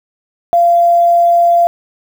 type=tone with quantisation; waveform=sine; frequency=689 Hz; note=F5; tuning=24 cents flat; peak=-6 dBFS; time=0.53-1.67 s; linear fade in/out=0 ms; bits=6; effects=none